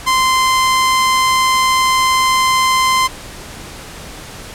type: tone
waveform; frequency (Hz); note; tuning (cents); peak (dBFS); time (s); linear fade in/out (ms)
sawtooth; 1039; C6; -12; -7; 0.06-3.08; 20
effects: pink hiss -32 dBFS RMS until 4.54 s + low-pass 11000 Hz 12 dB/octave